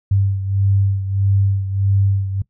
sine beating tone pair, 98 / 99.6 Hz, G2 / G2, 0 / +28 cents, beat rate 1.6 Hz, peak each -15 / -21 dBFS, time 0.11-2.42 s, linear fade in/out 5 ms, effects noise-tail reverb RT60 0.1 s tail -19 dB re dry

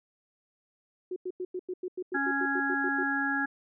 sine tone bursts, 365.4 Hz, F#4, 22 cents flat, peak -31 dBFS, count 14, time 1.11-3.034 s, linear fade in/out 5 ms, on 52 ms, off 92 ms
harmonic tone, 277.2 Hz, C#4, in tune, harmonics 1 / 3 / 5 / 6, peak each -32 / -35 / -35 / -29 dBFS, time 2.14-3.46 s, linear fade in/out 10 ms
effects none

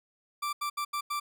40% pulse tone bursts at uneven times, 1173 Hz, D6, 2 cents flat, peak -29 dBFS, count 5, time 0.42-0.53 / 0.61-0.7 / 0.77-0.85 / 0.93-1.01 / 1.1-1.2 s, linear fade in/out 10 ms, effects none

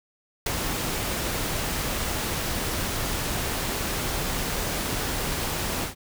pink noise with ADSR envelope, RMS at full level -21 dBFS, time 0.46-5.95 s, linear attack 7 ms, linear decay 3 ms, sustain -7 dB, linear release 120 ms, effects none

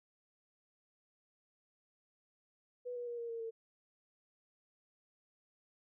sine tone with pitch steps, 492.2 / 484 / 476 / 468.1 / 460.3 / 452.7 Hz, B4 / B4 / A#4 / A#4 / A#4 / A4, -6 / -35 / +36 / +7 / -22 / +49 cents, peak -39 dBFS, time 2.85-3.51 s, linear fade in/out 20 ms, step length 110 ms, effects none

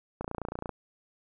click train, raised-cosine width 1 ms, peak -20 dBFS, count 15, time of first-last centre 0.21-0.693 s, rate 29 Hz, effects none

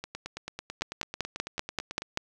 two click trains, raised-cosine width 0.2 ms, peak -19 / -11 dBFS, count 19 / 8, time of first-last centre 0.04-2.02 / 0.82-2.174 s, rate 9.09 / 5.17 Hz, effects none

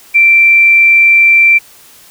sine tone, 2349 Hz, D7, in tune, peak -3 dBFS, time 0.14-1.59 s, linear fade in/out 20 ms, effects white hiss -40 dBFS RMS until 2.1 s

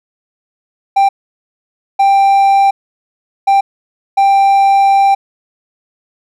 triangle tone bursts at uneven times, 788 Hz, G5, 9 cents sharp, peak -4 dBFS, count 4, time 0.96-1.09 / 1.99-2.71 / 3.47-3.61 / 4.17-5.15 s, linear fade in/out 10 ms, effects none

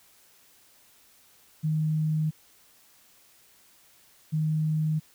sine tone pair in turn, 155.56 / 155.56 Hz, D#3 / D#3, 0 / 0 cents, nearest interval unison, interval 0 cents, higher neither, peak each -23 dBFS, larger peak neither, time 1.63-2.31 / 4.32-5 s, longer neither, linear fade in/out 20 ms, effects white hiss -59 dBFS RMS until 5.14 s

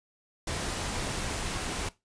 pink noise, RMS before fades -33 dBFS, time 0.47-1.89 s, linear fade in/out 5 ms, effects noise-tail reverb RT60 0.2 s tail -17 dB re dry + resampled to 22050 Hz

